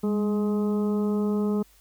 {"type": "harmonic tone with a mistuned harmonic", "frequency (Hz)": 210, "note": "G#3", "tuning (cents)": 19, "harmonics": [1, 2, 3, 4, 5, 6], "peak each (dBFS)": [-23, -28, -42, -43, -44, -43], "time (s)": [0.03, 1.63], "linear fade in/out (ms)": 10, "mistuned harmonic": 1, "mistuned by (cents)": -40, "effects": ["added 50 Hz sine -59 dBFS peak until 1.8 s", "white hiss -59 dBFS RMS until 1.8 s"]}